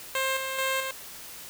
10% pulse tone with tremolo, 530 Hz, C5, 22 cents sharp, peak -17 dBFS, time 0.15-0.91 s, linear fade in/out 2 ms, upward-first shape square, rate 2.3 Hz, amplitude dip 45%, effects white hiss -43 dBFS RMS until 1.49 s

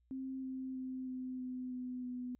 sine tone with pitch steps, 263.9 / 261.3 / 258.8 / 256.2 / 253.7 / 251.3 / 248.8 Hz, C4 / C4 / C4 / C4 / B3 / B3 / B3, +15 / -2 / -19 / -36 / +47 / +30 / +13 cents, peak -39 dBFS, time 0.11-2.35 s, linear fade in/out 0 ms, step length 320 ms, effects added 60 Hz sine -70 dBFS peak until 2.39 s

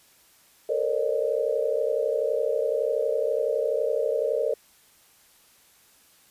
sine tone cluster, 443.6 / 475.6 / 545 / 607 Hz, A4 / A#4 / C#5 / D#5, +14 / +35 / -29 / -43 cents, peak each -28 dBFS, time 0.69-4.54 s, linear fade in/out 5 ms, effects white hiss -58 dBFS RMS until 6.3 s + resampled to 32000 Hz

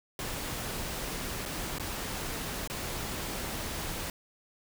pink noise with dropouts, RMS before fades -36 dBFS, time 0.19-4.1 s, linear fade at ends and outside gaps 1 ms, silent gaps 1.454-1.459 / 1.784-1.797 / 2.675-2.699 s, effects none

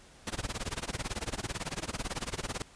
pink noise with tremolo, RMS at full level -33 dBFS, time 0.27-2.62 s, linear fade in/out 0 ms, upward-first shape sine, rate 18 Hz, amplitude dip 100%, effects pink hiss -56 dBFS RMS until 2.75 s + resampled to 22050 Hz

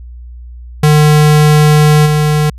square tone with level steps, 150.9 Hz, D3, 47 cents sharp, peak -5 / -9 dBFS, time 0.83-2.5 s, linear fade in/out 5 ms, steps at 2.05 s, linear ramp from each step 20 ms, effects added 60 Hz sine -27 dBFS peak until 2.58 s + resampled to 32000 Hz

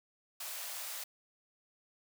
white high-pass noise, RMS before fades -42 dBFS, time 0.4-1.04 s, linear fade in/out 5 ms, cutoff 530 Hz, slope 48 dB/octave, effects none

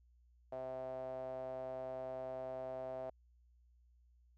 sawtooth tone with band-pass filter, 130 Hz, C3, 11 cents flat, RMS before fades -44 dBFS, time 0.52-3.1 s, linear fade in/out 5 ms, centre 640 Hz, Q 7, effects added 60 Hz sine -65 dBFS peak until 4.37 s

